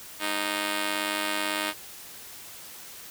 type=tone with amplitude modulation; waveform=5% pulse; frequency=310 Hz; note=D#4; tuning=6 cents flat; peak=-12 dBFS; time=0.19-1.74 s; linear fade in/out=50 ms; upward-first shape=sine; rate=98.1 Hz; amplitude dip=75%; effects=white hiss -44 dBFS RMS until 3.1 s